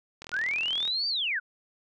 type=click train; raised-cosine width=0.2 ms; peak=-23 dBFS; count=28; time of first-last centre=0.22-0.877 s; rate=41.1 Hz
type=linear two-way sweep; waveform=sine; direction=up then down; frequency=1388 to 4699 to 1388 Hz; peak=-26 dBFS; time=0.32-1.4 s; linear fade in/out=20 ms; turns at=1.08 s
effects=none